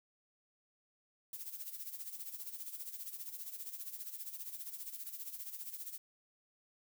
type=noise with tremolo; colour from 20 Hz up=violet; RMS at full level=-43 dBFS; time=1.33-5.98 s; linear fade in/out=2 ms; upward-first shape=sine; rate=15 Hz; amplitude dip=70%; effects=none